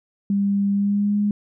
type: tone with pitch glide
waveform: sine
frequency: 199.9 to 206.2 Hz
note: G3 to G#3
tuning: +34 to -12 cents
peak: -17 dBFS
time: 0.3-1.31 s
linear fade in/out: 2 ms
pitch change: +54 cents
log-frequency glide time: 0.72-1.18 s
effects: none